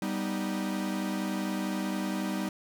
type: chord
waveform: 45% pulse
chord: G augmented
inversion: none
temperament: equal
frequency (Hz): 196 / 246.9 / 311.1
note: G3 / B3 / D#4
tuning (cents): 0 / 0 / 0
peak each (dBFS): -32 / -37 / -35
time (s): 0.02-2.49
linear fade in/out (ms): 2
effects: none